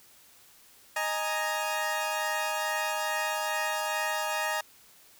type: chord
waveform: 20% pulse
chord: D# suspended fourth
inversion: none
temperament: equal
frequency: 622.3 / 830.6 / 932.3 Hz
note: D#5 / G#5 / A#5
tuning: 0 / 0 / 0 cents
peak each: -28 dBFS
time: 0.96-4.61 s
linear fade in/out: 5 ms
effects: white hiss -57 dBFS RMS until 5.19 s